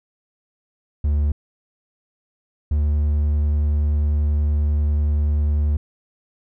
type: tone pair in turn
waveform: triangle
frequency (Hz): 73.42 / 74.14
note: D2 / D2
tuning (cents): 0 / +17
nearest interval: unison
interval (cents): 17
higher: second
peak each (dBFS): -14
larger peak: neither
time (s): 1.04-1.32 / 2.71-5.77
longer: second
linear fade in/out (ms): 5
effects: none